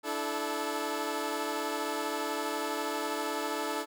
15% pulse chord, D suspended second, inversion none, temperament equal with one note detuned, 293.7 / 329.6 / 434.4 Hz, D4 / E4 / A4, 0 / 0 / -22 cents, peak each -30 / -31 / -28 dBFS, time 0.03-3.86 s, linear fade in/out 50 ms, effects none

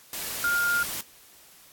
sine tone in noise, 1410 Hz, F6, 16 cents sharp, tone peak -22 dBFS, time 0.44-0.83 s, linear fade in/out 2 ms, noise white, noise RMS -33 dBFS, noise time 0.13-1.01 s, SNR +8 dB, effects white hiss -53 dBFS RMS until 1.72 s + AAC 64 kbps

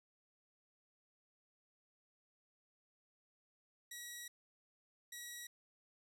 10% pulse tone bursts at uneven times, 1920 Hz, B6, 49 cents flat, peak -38 dBFS, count 2, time 3.91-4.28 / 5.12-5.47 s, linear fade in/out 5 ms, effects none

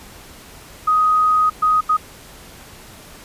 sine tone bursts at uneven times, 1252 Hz, D#6, 10 cents sharp, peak -12 dBFS, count 3, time 0.87-1.5 / 1.62-1.81 / 1.89-1.97 s, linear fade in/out 10 ms, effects pink hiss -41 dBFS RMS until 3.24 s + resampled to 32000 Hz

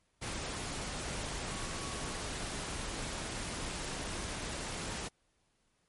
sine tone in noise, 1120 Hz, C#6, 18 cents sharp, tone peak -49 dBFS, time 1.5-2.19 s, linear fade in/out 20 ms, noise pink, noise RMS -39 dBFS, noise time 0.21-5.09 s, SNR -13 dB, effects pink hiss -75 dBFS RMS until 5.88 s + MP3 48 kbps

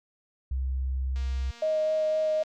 sine tone, 65.4 Hz, C2, in tune, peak -26 dBFS, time 0.51-1.51 s, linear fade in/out 5 ms
click train, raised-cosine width 0.2 ms, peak -32 dBFS, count 301, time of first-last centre 1.16-2.437 s, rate 235 Hz
sine tone with vibrato, 624 Hz, D#5, 5 cents sharp, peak -23 dBFS, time 1.62-2.43 s, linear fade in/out 5 ms, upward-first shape sine, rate 3.9 Hz, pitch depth 9 cents each way
effects none

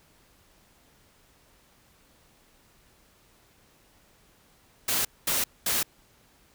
white noise bursts, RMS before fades -26 dBFS, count 3, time 4.88-5.83 s, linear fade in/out 5 ms, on 170 ms, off 220 ms, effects pink hiss -61 dBFS RMS until 6.54 s

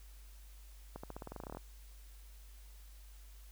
accelerating click train, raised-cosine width 1 ms, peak -30 dBFS, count 15, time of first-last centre 0.96-1.571 s, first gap 75 ms, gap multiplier 0.91, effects added 50 Hz sine -52 dBFS peak until 3.51 s + white hiss -64 dBFS RMS until 3.51 s

